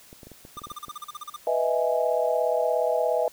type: clicks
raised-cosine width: 2 ms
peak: -31 dBFS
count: 10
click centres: 0.129 / 0.232 / 0.27 / 0.317 / 0.451 / 0.57 / 0.618 / 0.67 / 0.716 / 0.883 s
type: tone bursts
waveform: square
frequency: 1200 Hz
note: D6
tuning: 37 cents sharp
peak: -34 dBFS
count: 13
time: 0.57-1.364 s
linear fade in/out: 5 ms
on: 26 ms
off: 38 ms
type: chord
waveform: sine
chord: E major seventh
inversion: second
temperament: equal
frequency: 493.9 / 622.3 / 659.3 / 830.6 Hz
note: B4 / D#5 / E5 / G#5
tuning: 0 / 0 / 0 / 0 cents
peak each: -26 / -26 / -26 / -30 dBFS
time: 1.47-3.28 s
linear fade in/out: 2 ms
effects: white hiss -52 dBFS RMS until 3.32 s